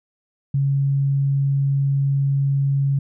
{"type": "tone", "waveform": "sine", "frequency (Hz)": 138.59, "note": "C#3", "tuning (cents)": 0, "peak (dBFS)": -16, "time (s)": [0.54, 2.99], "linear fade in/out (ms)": 5, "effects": []}